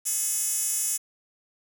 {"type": "tone with high-pass filter", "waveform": "10% pulse", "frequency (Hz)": 427.7, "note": "A4", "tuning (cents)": -49, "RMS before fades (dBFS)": -27, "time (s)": [0.05, 0.98], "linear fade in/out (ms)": 20, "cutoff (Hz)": 8500, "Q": 3.7, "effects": ["8-bit"]}